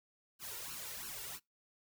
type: noise with flanger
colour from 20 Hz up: white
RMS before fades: -45 dBFS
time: 0.39-1.4 s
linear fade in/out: 50 ms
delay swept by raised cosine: 0.71 to 2.21 ms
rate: 3 Hz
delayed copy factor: +0.95
effects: noise-tail reverb RT60 0.2 s tail -26 dB re dry